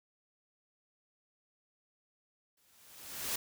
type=noise with exponential growth; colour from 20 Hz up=white; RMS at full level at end=-33 dBFS; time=2.57-3.36 s; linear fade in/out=5 ms; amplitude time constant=170 ms; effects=none